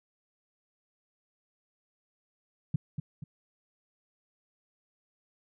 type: tone with echo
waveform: sine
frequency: 146.5 Hz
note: D3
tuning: 4 cents flat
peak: -22 dBFS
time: 2.74-2.76 s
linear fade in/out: 5 ms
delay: 240 ms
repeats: 2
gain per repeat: -7 dB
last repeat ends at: 3.24 s
effects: none